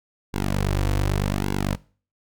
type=tone with flanger; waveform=sawtooth; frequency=49 Hz; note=G1; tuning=in tune; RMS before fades=-23 dBFS; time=0.33-1.76 s; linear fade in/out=20 ms; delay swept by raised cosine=1.6 to 5 ms; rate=0.85 Hz; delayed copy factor=-1; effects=noise-tail reverb RT60 0.4 s tail -21 dB re dry